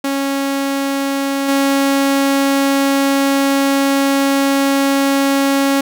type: tone with level steps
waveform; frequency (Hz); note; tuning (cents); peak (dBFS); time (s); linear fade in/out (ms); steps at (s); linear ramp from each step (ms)
sawtooth; 275.6; C#4; -10; -12 / -8; 0.04-5.81; 5; 1.48; 10
effects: none